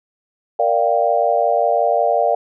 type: chord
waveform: sine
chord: G minor seventh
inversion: first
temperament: equal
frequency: 466.2 / 587.3 / 698.5 / 784 Hz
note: Bb4 / D5 / F5 / G5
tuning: 0 / 0 / 0 / 0 cents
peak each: -21 / -18 / -17 / -21 dBFS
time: 0.59-2.35 s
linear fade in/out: 5 ms
effects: none